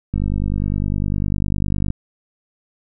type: click train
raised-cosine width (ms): 5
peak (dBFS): -9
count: 89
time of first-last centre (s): 0.14-1.904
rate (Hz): 49.9
effects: none